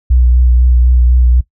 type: tone with vibrato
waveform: sine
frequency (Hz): 61.5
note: B1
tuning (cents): -7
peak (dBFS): -4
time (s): 0.1-1.41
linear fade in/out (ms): 10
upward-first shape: sine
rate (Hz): 4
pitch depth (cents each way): 26
effects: noise-tail reverb RT60 0.1 s tail -18 dB re dry + tanh soft clip ceiling -1 dBFS